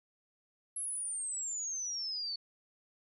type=exponential sweep; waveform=sine; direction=down; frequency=11110 to 4435 Hz; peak=-35 dBFS; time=0.76-2.36 s; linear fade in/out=5 ms; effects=none